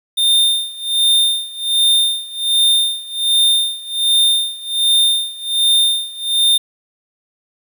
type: tone with tremolo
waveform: square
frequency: 3625 Hz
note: A#7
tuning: 49 cents flat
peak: -10 dBFS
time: 0.17-6.58 s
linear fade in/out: 10 ms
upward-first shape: sine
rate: 1.3 Hz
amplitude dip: 90%
effects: 8-bit